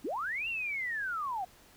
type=linear two-way sweep; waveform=sine; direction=up then down; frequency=216.6 to 2800 to 707 Hz; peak=-32 dBFS; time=0.04-1.45 s; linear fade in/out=10 ms; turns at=0.48 s; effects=pink hiss -59 dBFS RMS until 1.76 s